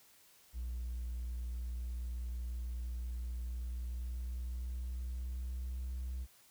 triangle tone with pitch glide, 60.2 to 63.19 Hz, B1 to B1, -44 to +40 cents, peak -34 dBFS, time 0.53-6.27 s, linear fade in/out 50 ms, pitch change +84 cents, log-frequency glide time 3.45-5.95 s, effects tanh soft clip ceiling -33 dBFS + white hiss -64 dBFS RMS until 6.5 s

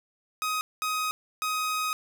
sawtooth tone bursts at uneven times, 1257 Hz, D#6, 17 cents sharp, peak -23 dBFS, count 3, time 0.42-0.61 / 0.82-1.11 / 1.42-1.93 s, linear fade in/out 0 ms, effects none

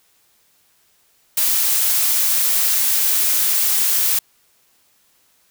blue noise, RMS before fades -17 dBFS, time 1.37-4.19 s, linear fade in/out 5 ms, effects white hiss -59 dBFS RMS until 5.5 s

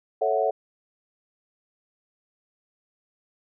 sine chord, F# minor seventh, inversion first, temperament equal, 440 / 554.4 / 659.3 / 740 Hz, A4 / C#5 / E5 / F#5, 0 / 0 / 0 / 0 cents, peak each -26 dBFS, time 0.21-0.51 s, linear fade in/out 10 ms, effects none

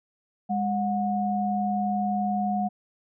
sine tone pair together, 204.1 / 727.3 Hz, G#3 / F#5, -30 / -30 cents, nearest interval octave + minor seventh, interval 2200 cents, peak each -26 / -26 dBFS, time 0.49-2.69 s, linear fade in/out 20 ms, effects none

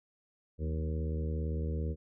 harmonic tone with a mistuned harmonic, 77.78 Hz, D#2, in tune, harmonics 1 / 2 / 3 / 4 / 5 / 6 / 7, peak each -32 / -39 / -44 / -46 / -46 / -44 / -51 dBFS, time 0.58-1.96 s, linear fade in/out 50 ms, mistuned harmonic 2, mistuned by +61 cents, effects none

